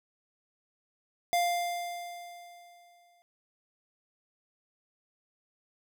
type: tone with exponential decay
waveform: square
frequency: 698.5 Hz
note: F5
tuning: in tune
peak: -24 dBFS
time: 1.33-3.22 s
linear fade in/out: 0 ms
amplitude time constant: 410 ms
effects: none